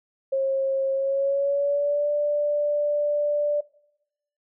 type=tone with pitch glide; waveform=sine; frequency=539 to 587.8 Hz; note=C#5 to D5; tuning=-49 to +1 cents; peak=-20 dBFS; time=0.32-3.61 s; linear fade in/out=10 ms; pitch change=+150 cents; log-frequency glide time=0.92-2.1 s; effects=noise-tail reverb RT60 0.8 s tail -21 dB re dry